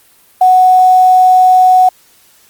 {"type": "tone with quantisation", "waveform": "sine", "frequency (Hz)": 740, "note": "F#5", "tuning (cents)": 0, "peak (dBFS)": -3, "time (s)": [0.41, 1.89], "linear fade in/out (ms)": 5, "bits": 5, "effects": ["white hiss -47 dBFS RMS until 2.49 s", "Opus 32 kbps"]}